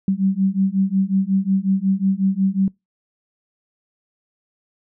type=beating tone pair; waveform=sine; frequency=190 / 195.5 Hz; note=F#3 / G3; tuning=+46 / -4 cents; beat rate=5.5 Hz; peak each=-19 dBFS; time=0.08-2.68 s; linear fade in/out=2 ms; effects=noise-tail reverb RT60 0.2 s tail -25 dB re dry